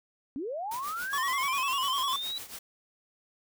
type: linear sweep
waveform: sine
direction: up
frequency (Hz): 246.9 to 3951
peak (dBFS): -32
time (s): 0.36-2.38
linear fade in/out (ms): 0
type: noise with tremolo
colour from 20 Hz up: white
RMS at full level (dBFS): -40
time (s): 0.71-2.59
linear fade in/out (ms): 5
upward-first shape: triangle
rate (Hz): 7.2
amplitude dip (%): 80
type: tone with vibrato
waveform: square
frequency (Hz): 1079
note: C#6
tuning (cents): -47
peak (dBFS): -29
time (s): 1.13-2.16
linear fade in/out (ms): 2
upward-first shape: square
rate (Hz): 10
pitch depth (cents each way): 70
effects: none